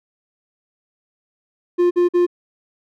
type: tone bursts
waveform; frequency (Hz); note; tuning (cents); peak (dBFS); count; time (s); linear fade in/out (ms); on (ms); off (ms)
triangle; 352.4; F4; +16; -10; 3; 1.78-2.266; 20; 130; 48
effects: none